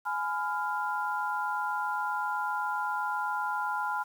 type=chord; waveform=sine; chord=F diminished; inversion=first; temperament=just; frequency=838.1 / 1005.8 / 1396.9 Hz; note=Ab5 / Cb6 / F6; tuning=+16 / +31 / 0 cents; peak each=-33 dBFS; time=0.05-4.04 s; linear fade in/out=20 ms; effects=9-bit